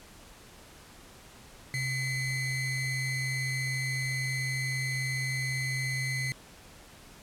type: ring-modulated tone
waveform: square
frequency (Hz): 1078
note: C#6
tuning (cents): -49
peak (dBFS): -27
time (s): 1.74-6.32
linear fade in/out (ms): 0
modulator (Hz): 946
effects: pink hiss -52 dBFS RMS until 7.22 s + low-pass 12000 Hz 12 dB/octave